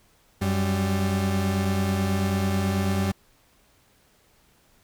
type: tone pair together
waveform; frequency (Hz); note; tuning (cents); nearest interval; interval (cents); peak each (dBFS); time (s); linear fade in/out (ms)
40% pulse; 93.41 / 196; F#2 / G3; +17 / 0; octave + minor second; 1283; -24; 0.41-3.12; 10
effects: pink hiss -61 dBFS RMS until 4.83 s